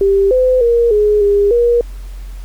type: tone with pitch steps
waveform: sine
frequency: 393.7 / 510 / 470.5 / 418.8 / 405.1 / 476 Hz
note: G4 / C5 / A#4 / G#4 / G#4 / A#4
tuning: +8 / -44 / +16 / +15 / -43 / +36 cents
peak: -8 dBFS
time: 0.01-1.81 s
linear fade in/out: 2 ms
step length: 300 ms
effects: added 45 Hz sine -25 dBFS peak until 2.44 s + pink hiss -45 dBFS RMS until 2.44 s